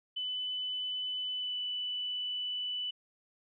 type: tone with pitch glide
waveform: sine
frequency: 3003 to 2981 Hz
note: F#7 to F#7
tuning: +25 to +12 cents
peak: -33 dBFS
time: 0.16-2.91 s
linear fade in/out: 10 ms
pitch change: -13 cents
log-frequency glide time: 1.32-1.56 s
effects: none